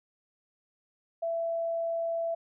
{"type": "tone", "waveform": "sine", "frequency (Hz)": 667, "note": "E5", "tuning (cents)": 20, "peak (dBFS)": -28, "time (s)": [1.22, 2.35], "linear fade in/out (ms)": 10, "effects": []}